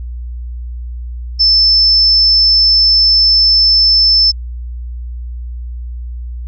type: tone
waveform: sine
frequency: 5280 Hz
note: E8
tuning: 2 cents sharp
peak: -6 dBFS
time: 1.39-4.32 s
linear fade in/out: 20 ms
effects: added 60 Hz sine -21 dBFS peak until 6.47 s